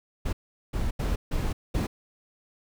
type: noise bursts at uneven times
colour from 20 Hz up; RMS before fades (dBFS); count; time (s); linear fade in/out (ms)
brown; -27; 5; 0.25-0.33 / 0.73-0.91 / 0.99-1.16 / 1.31-1.53 / 1.74-1.87; 10
effects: none